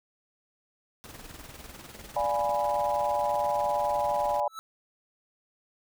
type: noise with tremolo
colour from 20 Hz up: pink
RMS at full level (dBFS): -44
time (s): 1.04-4.4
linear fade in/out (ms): 0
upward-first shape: square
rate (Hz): 20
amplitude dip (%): 50
type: chord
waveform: sine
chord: D diminished seventh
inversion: none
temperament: equal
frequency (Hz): 587.3 / 698.5 / 830.6 / 987.8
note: D5 / F5 / Ab5 / Cb6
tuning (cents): 0 / 0 / 0 / 0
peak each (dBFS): -29 / -33 / -28 / -32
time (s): 2.16-4.48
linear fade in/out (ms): 5
type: tone with exponential growth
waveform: square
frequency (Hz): 1311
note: E6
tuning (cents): -10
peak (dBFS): -34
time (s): 4.45-4.59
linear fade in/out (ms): 0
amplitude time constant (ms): 30
effects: none